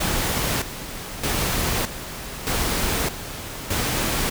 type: noise with tremolo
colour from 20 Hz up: pink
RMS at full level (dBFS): -23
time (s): 0-4.3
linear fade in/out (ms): 10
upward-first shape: square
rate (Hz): 0.81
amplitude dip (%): 70
effects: none